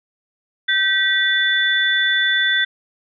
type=tone cluster; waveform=sine; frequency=1554 / 1937 / 3493 Hz; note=G6 / B6 / A7; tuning=-16 / -34 / -13 cents; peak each=-19 dBFS; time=0.68-2.65 s; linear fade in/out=10 ms; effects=none